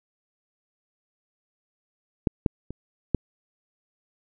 clicks, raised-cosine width 3 ms, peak -7 / -7 / -22 / -7 dBFS, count 4, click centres 2.272 / 2.462 / 2.706 / 3.147 s, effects none

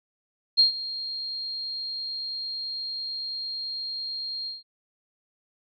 sine tone with ADSR envelope, 4223 Hz, C8, 15 cents sharp, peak -13 dBFS, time 0.57-4.63 s, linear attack 26 ms, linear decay 120 ms, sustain -17 dB, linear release 160 ms, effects none

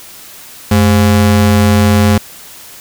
square ring-modulated tone, 153.8 Hz, D#3, 20 cents flat, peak -4 dBFS, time 0.71-2.18 s, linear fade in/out 5 ms, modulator 60.5 Hz, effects white hiss -34 dBFS RMS until 2.8 s

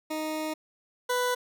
20% pulse tone pair in turn, 311.1 / 495.4 Hz, D#4 / B4, 0 / +5 cents, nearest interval minor sixth, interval 805 cents, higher second, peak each -25 / -20 dBFS, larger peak second, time 0.1-0.54 / 1.09-1.35 s, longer first, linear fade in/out 10 ms, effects none

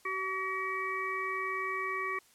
harmonic tone, 379.9 Hz, F#4, 46 cents sharp, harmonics 1 / 3 / 5 / 6, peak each -40 / -35 / -38 / -38 dBFS, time 0.05-2.19 s, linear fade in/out 5 ms, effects white hiss -63 dBFS RMS until 2.34 s + low-pass 12000 Hz 12 dB/octave

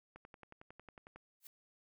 click train, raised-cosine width 0.5 ms, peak -38 dBFS, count 12, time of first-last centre 0.16-1.16 s, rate 11 Hz
blue noise with exponential growth, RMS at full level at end -48 dBFS, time 1.4-1.47 s, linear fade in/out 2 ms, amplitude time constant 15 ms
effects none

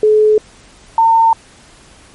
sine tone pair in turn, 428.1 / 907.1 Hz, A4 / A#5, -47 / -47 cents, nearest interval octave + minor second, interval 1300 cents, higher second, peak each -6 dBFS, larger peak neither, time 0.03-0.38 / 0.98-1.33 s, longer neither, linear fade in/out 2 ms, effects pink hiss -43 dBFS RMS until 2.14 s + MP3 48 kbps

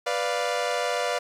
sawtooth chord, B diminished, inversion none, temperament equal, 493.9 / 587.3 / 698.5 Hz, B4 / D5 / F5, 0 / 0 / 0 cents, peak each -25 dBFS, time 0.06-1.19 s, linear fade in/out 10 ms, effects low-pass 8000 Hz 12 dB/octave + 9-bit

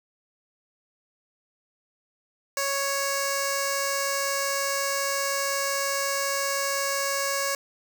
5% pulse tone with notch filter, 554.4 Hz, C#5, in tune, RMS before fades -27 dBFS, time 2.57-7.55 s, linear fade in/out 2 ms, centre 3400 Hz, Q 0.84, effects none

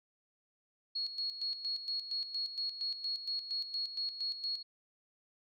sine tone with tremolo, 4325 Hz, C#8, 43 cents flat, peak -33 dBFS, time 0.95-4.63 s, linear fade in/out 10 ms, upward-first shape square, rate 4.3 Hz, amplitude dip 65%, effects none

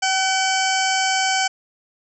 harmonic tone with a mistuned harmonic, 764 Hz, G5, 45 cents flat, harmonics 1 / 2 / 3 / 4 / 6 / 7 / 8 / 9 / 10, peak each -21 / -24 / -26 / -27 / -29 / -29 / -30 / -31 / -31 dBFS, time 0.02-1.48 s, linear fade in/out 10 ms, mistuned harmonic 2, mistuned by -18 cents, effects none

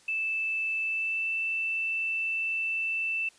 sine tone with pitch glide, 2637 to 2658 Hz, E7 to E7, 0 to +14 cents, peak -27 dBFS, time 0.08-3.29 s, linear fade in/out 5 ms, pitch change +14 cents, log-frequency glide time 0.83-1.29 s, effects white hiss -59 dBFS RMS until 3.38 s + resampled to 22050 Hz

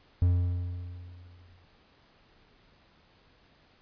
triangle tone with exponential decay, 88.6 Hz, F2, 25 cents sharp, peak -17 dBFS, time 0.22-1.65 s, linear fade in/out 0 ms, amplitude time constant 310 ms, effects pink hiss -62 dBFS RMS until 3.81 s + resampled to 11025 Hz

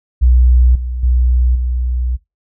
sine tone with level steps, 61.74 Hz, B1, in tune, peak -6 / -18 / -9 / -14 dBFS, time 0.21-2.17 s, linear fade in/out 20 ms, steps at 0.75 / 1.03 / 1.55 s, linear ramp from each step 5 ms, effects noise-tail reverb RT60 0.2 s tail -20 dB re dry

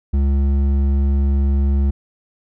sine tone with hard clipping, 69.3 Hz, C#2, in tune, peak -15 dBFS, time 0.13-1.91 s, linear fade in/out 10 ms, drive 8 dB, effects none

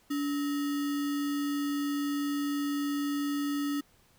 sine tone with sample-and-hold, 287 Hz, D4, 40 cents flat, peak -28 dBFS, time 0.1-3.81 s, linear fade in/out 10 ms, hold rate 1575 Hz, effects pink hiss -64 dBFS RMS until 4.18 s

